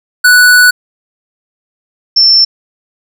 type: tone pair in turn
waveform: square / sine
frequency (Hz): 1480 / 5369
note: F#6 / E8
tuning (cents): 0 / +31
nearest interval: octave + minor seventh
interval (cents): 2231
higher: second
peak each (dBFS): -3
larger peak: neither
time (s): 0.24-0.71 / 2.16-2.45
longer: first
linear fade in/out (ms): 10
effects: none